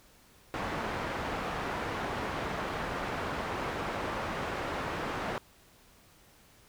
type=low-pass noise; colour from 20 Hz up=white; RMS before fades=-35 dBFS; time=0.54-5.38 s; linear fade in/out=0 ms; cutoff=1300 Hz; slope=12 dB/octave; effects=pink hiss -60 dBFS RMS until 6.68 s